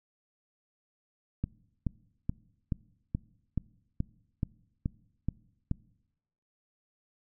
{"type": "click train", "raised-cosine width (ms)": 5, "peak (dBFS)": -17, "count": 11, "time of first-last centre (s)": [1.44, 5.714], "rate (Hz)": 2.34, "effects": ["noise-tail reverb RT60 0.9 s tail -23 dB re dry"]}